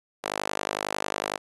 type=tone with high-pass filter; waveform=sawtooth; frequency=51 Hz; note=G#1; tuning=31 cents flat; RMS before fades=-31 dBFS; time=0.23-1.38 s; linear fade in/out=20 ms; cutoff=600 Hz; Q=1.1; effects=resampled to 24000 Hz